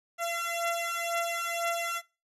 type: beating tone pair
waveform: 15% pulse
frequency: 680 / 682 Hz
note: F5 / F5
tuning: -46 / -41 cents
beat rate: 2 Hz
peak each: -26 dBFS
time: 0.18-2.02 s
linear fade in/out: 50 ms
effects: noise-tail reverb RT60 0.3 s tail -23 dB re dry + resampled to 32000 Hz